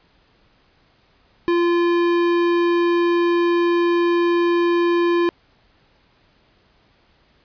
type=tone with tanh clipping; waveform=sine; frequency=344.8 Hz; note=F4; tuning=22 cents flat; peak=-17 dBFS; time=1.48-5.29 s; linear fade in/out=0 ms; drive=18 dB; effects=pink hiss -58 dBFS RMS until 7.44 s + resampled to 11025 Hz